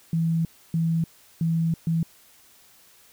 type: tone bursts at uneven times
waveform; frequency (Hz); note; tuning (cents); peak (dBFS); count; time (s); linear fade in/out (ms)
sine; 164.4; E3; -4; -20; 4; 0.13-0.45 / 0.74-1.04 / 1.41-1.74 / 1.87-2.03; 2
effects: white hiss -55 dBFS RMS until 3.12 s